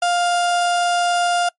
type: tone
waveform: 35% pulse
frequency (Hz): 702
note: F5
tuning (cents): +9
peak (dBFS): -14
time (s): 0.02-1.49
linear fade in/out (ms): 5
effects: noise-tail reverb RT60 0.1 s tail -24 dB re dry + MP3 48 kbps